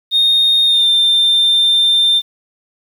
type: tone with pitch glide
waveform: sine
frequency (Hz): 3691 to 3590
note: A#7 to A7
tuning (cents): -18 to +34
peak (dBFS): -7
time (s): 0.11-2.22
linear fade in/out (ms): 50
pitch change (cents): -48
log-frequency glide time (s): 0.65-0.86
effects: tanh soft clip ceiling -7 dBFS + 7-bit